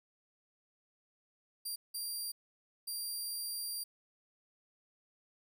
15% pulse tone bursts at uneven times, 4746 Hz, D8, 17 cents sharp, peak -31 dBFS, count 3, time 1.65-1.76 / 1.94-2.32 / 2.87-3.84 s, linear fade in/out 10 ms, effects none

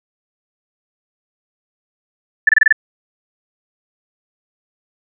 sine tone bursts, 1754 Hz, A6, 6 cents flat, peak -5 dBFS, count 6, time 2.47-2.726 s, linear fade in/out 5 ms, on 21 ms, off 26 ms, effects none

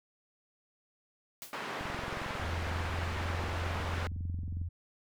white noise with exponential decay, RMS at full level -41 dBFS, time 1.42-1.64 s, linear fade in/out 0 ms, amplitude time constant 47 ms
white band-pass noise, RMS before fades -39 dBFS, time 1.53-4.07 s, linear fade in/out 0 ms, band 200 to 1700 Hz, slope 12 dB/octave
click train, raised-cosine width 5 ms, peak -30 dBFS, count 63, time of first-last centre 1.81-4.615 s, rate 22.1 Hz
sine tone with pitch glide, 83.7 to 85.36 Hz, E2 to F2, +27 to -39 cents, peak -34 dBFS, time 2.41-4.69 s, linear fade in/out 10 ms, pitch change +34 cents, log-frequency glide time 2.72-3.25 s
effects none

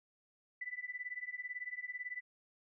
sine tone with tremolo, 1987 Hz, B6, 10 cents sharp, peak -36 dBFS, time 0.61-2.21 s, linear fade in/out 5 ms, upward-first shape triangle, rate 18 Hz, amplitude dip 100%, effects none

